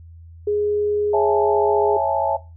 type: tone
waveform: sine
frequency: 415.3 Hz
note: G#4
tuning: in tune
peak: -17 dBFS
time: 0.47-1.97 s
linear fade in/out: 5 ms
type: chord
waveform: sine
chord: A major seventh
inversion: first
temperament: just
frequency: 550 / 660 / 825 / 880 Hz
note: C#5 / E5 / G#5 / A5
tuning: -14 / +2 / -12 / 0 cents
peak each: -24 / -21 / -24 / -22 dBFS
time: 1.13-2.37 s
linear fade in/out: 10 ms
effects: noise-tail reverb RT60 0.3 s tail -19 dB re dry + added 83 Hz sine -39 dBFS peak until 2.56 s